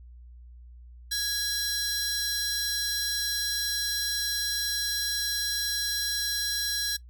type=tone cluster; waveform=sawtooth; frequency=1662 / 4041 / 5610 Hz; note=G#6 / B7 / F8; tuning=+1 / +39 / +7 cents; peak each=-30 / -27 / -30 dBFS; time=1.11-6.97 s; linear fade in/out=10 ms; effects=noise-tail reverb RT60 0.1 s tail -20 dB re dry + added 60 Hz sine -45 dBFS peak until 7.09 s